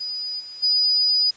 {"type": "tone with level steps", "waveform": "sine", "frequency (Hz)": 4946, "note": "D#8", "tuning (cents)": -11, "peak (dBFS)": [-26, -35, -16], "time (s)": [0, 1.31], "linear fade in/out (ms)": 10, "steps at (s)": [0.39, 0.62], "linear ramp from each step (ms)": 20, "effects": ["white hiss -50 dBFS RMS until 1.36 s", "resampled to 16000 Hz"]}